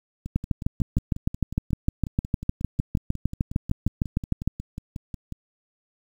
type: two click trains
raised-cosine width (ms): 5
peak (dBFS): -9 / -20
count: 28 / 29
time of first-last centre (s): 0.36-4.476 / 0.26-5.323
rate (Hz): 6.56 / 5.53
effects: 8-bit